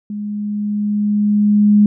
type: tone with level ramp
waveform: sine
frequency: 207.7 Hz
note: G#3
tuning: in tune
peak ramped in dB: -22 to -6 dBFS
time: 0.1-1.86 s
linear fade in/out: 2 ms
effects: none